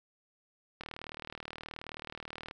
click train, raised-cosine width 0.3 ms, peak -25 dBFS, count 67, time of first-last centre 0.81-2.511 s, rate 38.8 Hz, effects none

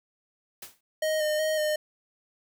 white noise with exponential decay, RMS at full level -37 dBFS, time 0.62-0.81 s, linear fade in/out 5 ms, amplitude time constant 40 ms
square tone with vibrato, 617 Hz, D#5, 15 cents flat, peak -25 dBFS, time 1.02-1.76 s, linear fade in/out 5 ms, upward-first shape square, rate 2.7 Hz, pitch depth 21 cents each way
effects none

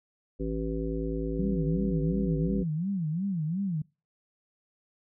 harmonic tone, 54.7 Hz, A1, 9 cents flat, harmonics 1 / 3 / 5 / 7 / 9, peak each -33 / -36 / -34 / -35 / -38 dBFS, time 0.39-2.64 s, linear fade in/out 20 ms
sine tone with vibrato, 174.7 Hz, F3, 1 cent sharp, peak -27 dBFS, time 1.39-3.82 s, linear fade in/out 5 ms, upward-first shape sine, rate 2.8 Hz, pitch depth 240 cents each way
effects noise-tail reverb RT60 0.3 s tail -25 dB re dry

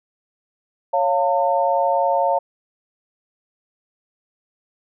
sine chord, Db augmented, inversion none, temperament equal with one note detuned, 554.4 / 698.5 / 902.7 Hz, Db5 / F5 / A5, 0 / 0 / +44 cents, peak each -20 dBFS, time 0.93-2.39 s, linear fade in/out 10 ms, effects none

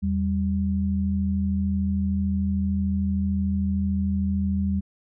sine tone pair together, 82.41 / 195.74 Hz, E2 / G3, 0 / -2 cents, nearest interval octave + minor third, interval 1498 cents, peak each -25 / -23 dBFS, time 0.02-4.81 s, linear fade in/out 20 ms, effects none

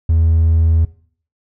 triangle tone, 81.5 Hz, E2, 19 cents flat, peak -7 dBFS, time 0.09-0.85 s, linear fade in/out 5 ms, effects noise-tail reverb RT60 0.5 s tail -20 dB re dry + tanh soft clip ceiling -4 dBFS

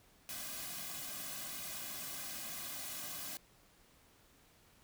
white noise with comb filter, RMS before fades -44 dBFS, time 0.29-3.37 s, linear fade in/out 0 ms, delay 2.2 ms, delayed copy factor -1, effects pink hiss -66 dBFS RMS until 4.83 s

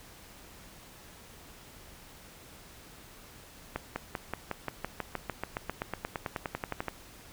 accelerating click train, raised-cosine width 0.5 ms, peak -17 dBFS, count 25, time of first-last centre 3.76-6.883 s, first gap 200 ms, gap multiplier 0.96, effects pink hiss -52 dBFS RMS until 7.32 s

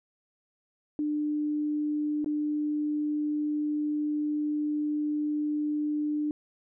sine tone with dropouts, 298.9 Hz, D4, 31 cents sharp, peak -26 dBFS, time 0.99-6.31 s, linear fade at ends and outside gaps 1 ms, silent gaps 2.245-2.26 s, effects none

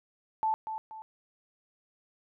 sine tone with echo, 877 Hz, A5, 6 cents flat, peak -25 dBFS, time 0.43-0.54 s, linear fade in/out 0 ms, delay 240 ms, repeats 2, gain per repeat -8 dB, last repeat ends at 1.02 s, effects none

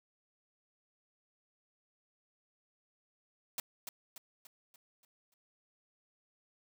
white noise with echo, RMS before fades -37 dBFS, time 3.58-3.6 s, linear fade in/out 2 ms, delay 290 ms, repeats 6, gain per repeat -6 dB, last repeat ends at 5.34 s, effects none

